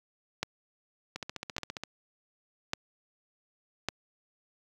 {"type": "two click trains", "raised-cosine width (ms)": 0.2, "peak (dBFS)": [-19, -12], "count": [11, 4], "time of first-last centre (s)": [[1.16, 1.836], [0.43, 3.886]], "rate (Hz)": [14.8, 0.868], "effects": ["high-pass 60 Hz 12 dB/octave", "9-bit"]}